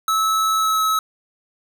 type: tone with pitch glide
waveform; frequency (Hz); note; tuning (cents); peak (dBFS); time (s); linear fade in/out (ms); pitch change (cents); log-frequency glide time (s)
square; 1300 to 1291.8; E6 to E6; -24 to -35; -17; 0.08-0.99; 2; -11; 0.57-0.82
effects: none